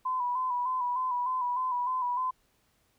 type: tone with vibrato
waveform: sine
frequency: 1000 Hz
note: B5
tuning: 21 cents sharp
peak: -27 dBFS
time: 0.05-2.31 s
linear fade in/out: 10 ms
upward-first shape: square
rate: 3.3 Hz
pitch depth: 38 cents each way
effects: pink hiss -70 dBFS RMS until 2.98 s